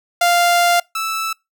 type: tone pair in turn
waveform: sawtooth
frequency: 697 / 1315.8 Hz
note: F5 / E6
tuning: -4 / -4 cents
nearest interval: major seventh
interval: 1100 cents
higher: second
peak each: -8 / -16 dBFS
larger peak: first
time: 0.21-0.8 / 0.95-1.33 s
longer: first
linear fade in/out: 5 ms
effects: noise-tail reverb RT60 0.2 s tail -25 dB re dry